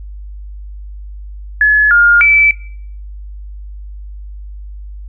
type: tone with pitch steps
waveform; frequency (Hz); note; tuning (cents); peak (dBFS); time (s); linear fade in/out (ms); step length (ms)
sine; 1706 / 1415 / 2313; G#6 / F6 / D7; +46 / +22 / -27; -5; 1.61-2.51; 2; 300
effects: noise-tail reverb RT60 0.6 s tail -21 dB re dry + added 50 Hz sine -26 dBFS peak until 5.08 s